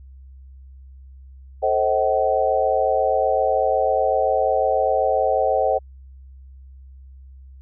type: chord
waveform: sine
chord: A diminished seventh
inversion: none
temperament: just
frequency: 440 / 528 / 633.6 / 760.3 Hz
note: A4 / C5 / Eb5 / Gb5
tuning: 0 / +16 / +31 / +47 cents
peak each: -25 / -21 / -22 / -21 dBFS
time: 1.62-5.79 s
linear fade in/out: 20 ms
effects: added 66 Hz sine -40 dBFS peak until 7.61 s